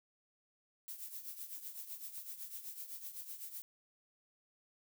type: noise with tremolo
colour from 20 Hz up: violet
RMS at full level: -44 dBFS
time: 0.88-3.62 s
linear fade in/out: 0 ms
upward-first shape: triangle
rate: 7.9 Hz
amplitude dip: 75%
effects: none